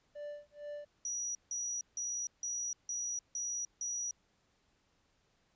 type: tone with tremolo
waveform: triangle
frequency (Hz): 587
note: D5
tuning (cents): -1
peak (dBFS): -38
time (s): 0.15-0.85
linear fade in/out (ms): 10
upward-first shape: sine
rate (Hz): 2.2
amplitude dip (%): 100
type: tone bursts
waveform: sine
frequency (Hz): 5820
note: F#8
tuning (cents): -29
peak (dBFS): -35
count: 7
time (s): 1.05-4.11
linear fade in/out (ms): 2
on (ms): 300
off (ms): 160
effects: pink hiss -74 dBFS RMS until 5.55 s + resampled to 16000 Hz